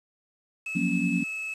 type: tone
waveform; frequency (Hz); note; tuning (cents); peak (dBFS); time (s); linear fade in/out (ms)
triangle; 2595; E7; -28; -29; 0.66-1.54; 5
type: chord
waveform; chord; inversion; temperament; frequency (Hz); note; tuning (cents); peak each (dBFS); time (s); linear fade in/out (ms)
sine; Gb major seventh; third; equal with one note detuned; 174.61 / 184.46 / 233.1 / 277.2; F3 / Gb3 / Bb3 / Db4; 0 / -5 / 0 / 0; -29; 0.75-1.24; 10
effects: resampled to 24000 Hz + 8-bit